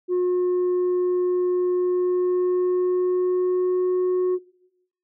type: tone with pitch glide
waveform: sine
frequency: 360.4 to 365.2 Hz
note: F#4 to F#4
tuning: -45 to -23 cents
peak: -16 dBFS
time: 0.08-4.39 s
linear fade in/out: 50 ms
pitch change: +22 cents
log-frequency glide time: 1.78-3.85 s
effects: noise-tail reverb RT60 1.0 s tail -24 dB re dry + tanh soft clip ceiling -18 dBFS

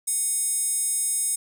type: tone with high-pass filter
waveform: square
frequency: 740 Hz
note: F#5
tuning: in tune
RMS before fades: -25 dBFS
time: 0.07-1.36 s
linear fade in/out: 10 ms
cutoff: 8700 Hz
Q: 9.9
effects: none

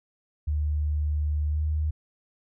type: tone with pitch glide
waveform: sine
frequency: 75 to 76.71 Hz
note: D2 to D#2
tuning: +37 to -24 cents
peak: -23 dBFS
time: 0.47-1.91 s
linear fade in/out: 10 ms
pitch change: +39 cents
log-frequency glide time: 1.5-1.61 s
effects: none

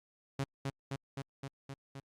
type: tone with echo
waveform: sawtooth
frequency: 137 Hz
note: C#3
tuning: 20 cents flat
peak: -28 dBFS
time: 0.39-0.44 s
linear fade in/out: 5 ms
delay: 260 ms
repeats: 6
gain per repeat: -2 dB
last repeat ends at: 2 s
effects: low-pass 9000 Hz 12 dB/octave + Opus 48 kbps

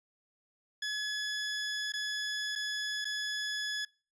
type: tone with dropouts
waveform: 20% pulse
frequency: 1699 Hz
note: G#6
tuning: 39 cents sharp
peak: -28 dBFS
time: 0.82-3.85 s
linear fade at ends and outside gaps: 5 ms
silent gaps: 1.922-1.936 / 2.554-2.558 / 3.046-3.052 s
effects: noise-tail reverb RT60 0.4 s tail -26 dB re dry + resampled to 22050 Hz

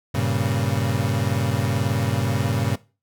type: chord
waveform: 35% pulse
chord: G diminished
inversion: none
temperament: equal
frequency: 98 / 116.54 / 138.59 Hz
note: G2 / Bb2 / Db3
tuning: 0 / 0 / 0 cents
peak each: -23 dBFS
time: 0.14-2.76 s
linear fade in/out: 10 ms
effects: noise-tail reverb RT60 0.3 s tail -18 dB re dry

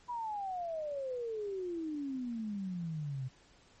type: exponential sweep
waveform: sine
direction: down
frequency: 987.8 to 126.4 Hz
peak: -35 dBFS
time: 0.08-3.29 s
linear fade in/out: 20 ms
effects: pink hiss -63 dBFS RMS until 3.8 s + MP3 32 kbps

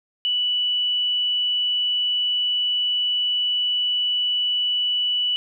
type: tone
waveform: sine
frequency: 2960 Hz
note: F#7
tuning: in tune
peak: -19 dBFS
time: 0.25-5.36 s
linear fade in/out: 0 ms
effects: none

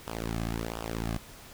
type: tone with flanger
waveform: sawtooth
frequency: 56.3 Hz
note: A1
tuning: 40 cents sharp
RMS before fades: -34 dBFS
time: 0.07-1.18 s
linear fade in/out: 5 ms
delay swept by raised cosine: 0.46 to 2.16 ms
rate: 1.4 Hz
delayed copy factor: -0.85
effects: pink hiss -49 dBFS RMS until 1.53 s

